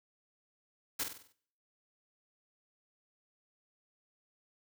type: noise with echo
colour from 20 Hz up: white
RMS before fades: -34 dBFS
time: 0.99-1.04 s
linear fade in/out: 10 ms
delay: 48 ms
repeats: 6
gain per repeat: -6 dB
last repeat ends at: 1.328 s
effects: noise-tail reverb RT60 0.6 s tail -21 dB re dry